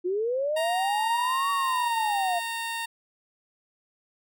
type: linear two-way sweep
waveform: sine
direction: up then down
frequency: 345.7 to 1134 to 684 Hz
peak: -24 dBFS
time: 0.04-2.4 s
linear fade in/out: 20 ms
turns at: 1.51 s
type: tone with pitch glide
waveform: 15% pulse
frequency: 932.3 to 919.5 Hz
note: A#5 to A#5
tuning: 0 to -24 cents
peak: -23 dBFS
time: 0.56-2.86 s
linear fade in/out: 10 ms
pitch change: -24 cents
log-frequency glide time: 0.92-2.59 s
effects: none